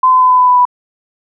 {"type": "tone with pitch steps", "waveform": "sine", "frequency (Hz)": [1026, 1019.5, 1013, 1006.6, 1000.3, 993.9, 987.6], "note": ["C6", "C6", "B5", "B5", "B5", "B5", "B5"], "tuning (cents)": [-34, -45, 44, 33, 22, 11, 0], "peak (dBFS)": -5, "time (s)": [0.03, 0.653], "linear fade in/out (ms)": 5, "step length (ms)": 89, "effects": []}